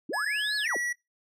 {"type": "linear two-way sweep", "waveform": "sine", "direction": "up then down", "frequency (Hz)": [219.3, 4435, 219.3], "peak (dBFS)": -30, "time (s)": [0.09, 0.77], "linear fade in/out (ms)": 5, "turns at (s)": 0.56}
{"type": "tone with pitch glide", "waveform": "square", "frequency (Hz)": [1695, 1935.8], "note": ["G#6", "B6"], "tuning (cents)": [35, -35], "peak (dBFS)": -29, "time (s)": [0.13, 0.93], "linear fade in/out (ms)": 10, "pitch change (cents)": 230, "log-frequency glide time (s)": [0.63, 0.68]}
{"effects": ["noise-tail reverb RT60 0.2 s tail -21 dB re dry", "low-pass 10000 Hz 12 dB/octave"]}